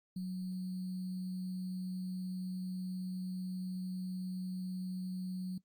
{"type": "tone with sample-and-hold", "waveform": "sine", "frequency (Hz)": 184.2, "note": "F#3", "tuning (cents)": -7, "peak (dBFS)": -36, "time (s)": [0.16, 5.58], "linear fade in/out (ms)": 5, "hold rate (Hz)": 4410, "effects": ["noise-tail reverb RT60 0.1 s tail -19 dB re dry", "Opus 48 kbps"]}